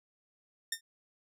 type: tone with exponential decay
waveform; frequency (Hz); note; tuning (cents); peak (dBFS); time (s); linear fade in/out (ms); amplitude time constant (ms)
10% pulse; 1822; A#6; -40; -19; 0.72-0.81; 5; 18
effects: none